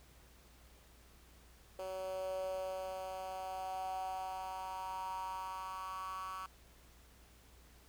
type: tone with high-pass filter sweep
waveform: 10% pulse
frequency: 188.1 Hz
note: F#3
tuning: 29 cents sharp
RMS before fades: -42 dBFS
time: 1.79-6.46 s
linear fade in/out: 2 ms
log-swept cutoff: 500 to 1200 Hz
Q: 7.2
effects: added 60 Hz sine -62 dBFS peak until 7.88 s + pink hiss -64 dBFS RMS until 7.88 s